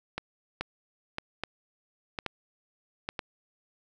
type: two click trains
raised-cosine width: 0.3 ms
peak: -16 / -15 dBFS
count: 4 / 4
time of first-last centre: 0.18-3.192 / 0.61-3.089 s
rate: 0.996 / 1.21 Hz
effects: none